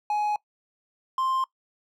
triangle tone pair in turn, 838 / 1050.5 Hz, G#5 / C6, +15 / +7 cents, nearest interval major third, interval 392 cents, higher second, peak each -21 dBFS, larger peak neither, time 0.1-0.36 / 1.18-1.44 s, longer neither, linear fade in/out 2 ms, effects noise-tail reverb RT60 0.1 s tail -21 dB re dry

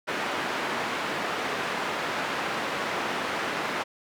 white band-pass noise, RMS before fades -30 dBFS, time 0.07-3.84 s, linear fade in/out 20 ms, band 200 to 1800 Hz, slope 12 dB/octave, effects none

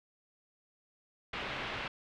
white low-pass noise, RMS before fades -39 dBFS, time 1.33-1.88 s, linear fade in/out 5 ms, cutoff 3000 Hz, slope 24 dB/octave, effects none

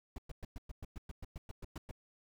brown noise bursts, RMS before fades -43 dBFS, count 14, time 0.16-1.912 s, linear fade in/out 2 ms, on 23 ms, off 110 ms, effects none

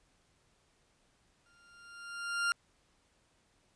40% pulse tone with exponential growth, 1396.9 Hz, F6, in tune, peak -26 dBFS, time 1.46-2.52 s, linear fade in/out 0 ms, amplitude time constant 230 ms, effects pink hiss -71 dBFS RMS until 3.75 s + resampled to 22050 Hz

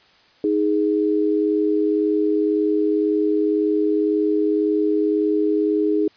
sine tone pair together, 313.4 / 415.3 Hz, D#4 / G#4, +13 / 0 cents, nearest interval perfect fourth, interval 487 cents, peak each -19 dBFS, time 0.44-6.08 s, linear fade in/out 2 ms, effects white hiss -54 dBFS RMS until 6.16 s + resampled to 11025 Hz

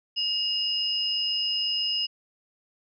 sine tone pair together, 2856 / 5062 Hz, F7 / D#8, +38 / +29 cents, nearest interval minor seventh, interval 991 cents, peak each -27 dBFS, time 0.16-2.07 s, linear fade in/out 20 ms, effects none

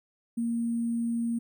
sine tone with sample-and-hold, 233.1 Hz, A#3, in tune, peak -26 dBFS, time 0.37-1.39 s, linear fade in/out 10 ms, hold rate 8820 Hz, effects none

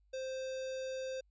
square tone with notch filter, 523 Hz, C5, 1 cent flat, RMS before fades -40 dBFS, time 0.13-1.21 s, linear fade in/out 10 ms, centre 1900 Hz, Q 1.4, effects added 50 Hz sine -67 dBFS peak until 1.3 s + resampled to 16000 Hz

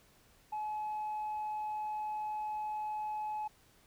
sine tone, 852 Hz, G#5, 44 cents sharp, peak -33 dBFS, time 0.52-3.48 s, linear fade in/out 10 ms, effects tanh soft clip ceiling -33 dBFS + pink hiss -65 dBFS RMS until 3.86 s

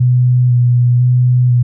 sine tone with vibrato, 123.5 Hz, B2, in tune, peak -7 dBFS, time 0-1.63 s, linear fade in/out 10 ms, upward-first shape square, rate 1 Hz, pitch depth 17 cents each way, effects none

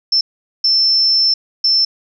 sine tone bursts at uneven times, 5330 Hz, E8, 18 cents sharp, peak -10 dBFS, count 3, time 0.12-0.21 / 0.64-1.34 / 1.64-1.85 s, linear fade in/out 5 ms, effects none

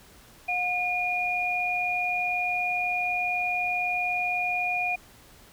sine tone pair together, 720 / 2434 Hz, F#5 / D#7, -47 / -39 cents, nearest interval octave + major sixth, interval 2108 cents, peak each -29 / -26 dBFS, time 0.48-4.96 s, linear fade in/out 10 ms, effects pink hiss -53 dBFS RMS until 5.52 s

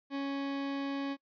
40% pulse tone, 277.2 Hz, C#4, in tune, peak -32 dBFS, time 0.1-1.17 s, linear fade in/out 50 ms, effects noise-tail reverb RT60 0.1 s tail -23 dB re dry + resampled to 11025 Hz

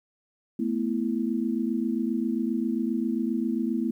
sine chord, A suspended second, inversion none, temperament just, 220 / 247.5 / 330 Hz, A3 / B3 / E4, 0 / +4 / +2 cents, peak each -28 / -28 / -30 dBFS, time 0.59-3.91 s, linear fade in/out 5 ms, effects 10-bit

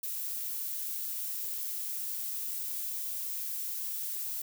violet noise, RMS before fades -36 dBFS, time 0.03-4.42 s, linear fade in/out 5 ms, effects none

